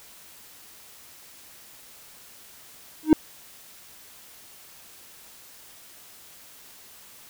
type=tone with exponential growth; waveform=triangle; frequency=311.1 Hz; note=D#4; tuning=in tune; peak=-4 dBFS; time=3.03-3.13 s; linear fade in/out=1 ms; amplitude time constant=20 ms; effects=tanh soft clip ceiling 0 dBFS + white hiss -49 dBFS RMS until 7.29 s